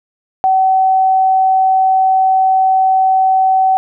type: tone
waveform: sine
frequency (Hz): 760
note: F#5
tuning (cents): +46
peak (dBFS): -8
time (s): 0.44-3.77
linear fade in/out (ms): 0
effects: none